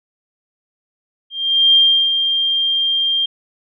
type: tone with ADSR envelope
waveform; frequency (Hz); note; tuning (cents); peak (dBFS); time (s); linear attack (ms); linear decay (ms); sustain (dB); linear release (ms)
sine; 3192; G7; +31; -7; 1.3-3.26; 440; 360; -7; 8
effects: none